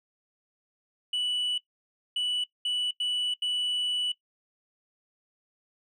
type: tone bursts at uneven times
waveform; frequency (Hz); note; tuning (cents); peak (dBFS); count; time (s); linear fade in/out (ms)
sine; 2960; F#7; 0; -23; 5; 1.13-1.58 / 2.16-2.44 / 2.65-2.91 / 3-3.34 / 3.42-4.12; 5
effects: noise-tail reverb RT60 0.1 s tail -20 dB re dry + tanh soft clip ceiling -25 dBFS